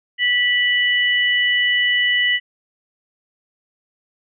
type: tone pair together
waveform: sine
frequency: 1960.2 / 2960 Hz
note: B6 / F#7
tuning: -13 / 0 cents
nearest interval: perfect fifth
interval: 713 cents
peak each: -16 / -19 dBFS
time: 0.18-2.4 s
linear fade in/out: 50 ms
effects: none